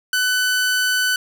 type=tone; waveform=sawtooth; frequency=1500 Hz; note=F#6; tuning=23 cents sharp; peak=-13 dBFS; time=0.13-1.16 s; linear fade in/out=2 ms; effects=none